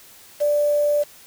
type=tone with quantisation; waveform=sine; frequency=587.3 Hz; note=D5; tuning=in tune; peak=-16 dBFS; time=0.4-1.04 s; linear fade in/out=20 ms; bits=6; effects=white hiss -47 dBFS RMS until 1.26 s